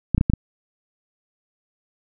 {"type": "clicks", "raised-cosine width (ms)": 5, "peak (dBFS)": -5, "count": 5, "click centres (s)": [0.147, 0.18, 0.211, 0.299, 0.336], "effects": []}